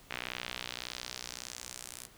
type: tone with band-pass filter sweep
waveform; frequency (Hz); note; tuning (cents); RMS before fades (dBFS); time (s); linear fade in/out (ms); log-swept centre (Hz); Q
sawtooth; 61.74; B1; 0; -43; 0.1-2.07; 10; 2400 to 9700; 1.5
effects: pink hiss -58 dBFS RMS until 2.17 s